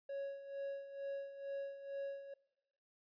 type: tone with tremolo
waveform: triangle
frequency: 554.4 Hz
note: C#5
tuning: in tune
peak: -37 dBFS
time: 0.09-2.34 s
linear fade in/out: 5 ms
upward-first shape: sine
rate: 2.2 Hz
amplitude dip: 70%
effects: noise-tail reverb RT60 1.0 s tail -21 dB re dry + resampled to 11025 Hz